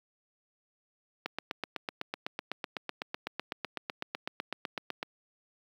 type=click train; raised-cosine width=0.3 ms; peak=-17 dBFS; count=31; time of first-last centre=1.26-5.029 s; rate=7.96 Hz; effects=high-pass 200 Hz 12 dB/octave + 9-bit